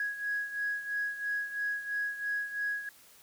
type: beating tone pair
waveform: sine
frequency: 1661.2 / 1664.2 Hz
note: G#6 / G#6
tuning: 0 / +3 cents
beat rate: 3 Hz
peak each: -32 / -37 dBFS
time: 0-2.89 s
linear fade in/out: 2 ms
effects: tanh soft clip ceiling -24 dBFS + white hiss -58 dBFS RMS until 3.22 s